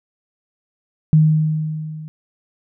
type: tone with level ramp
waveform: sine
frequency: 155.56 Hz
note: D#3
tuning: in tune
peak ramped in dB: -7 to -30 dBFS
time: 1.13-2.08 s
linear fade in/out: 0 ms
effects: none